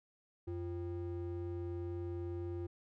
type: ring-modulated tone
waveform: triangle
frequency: 218.2 Hz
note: A3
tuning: 14 cents flat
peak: -33 dBFS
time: 0.47-2.67 s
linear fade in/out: 10 ms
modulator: 128 Hz
effects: none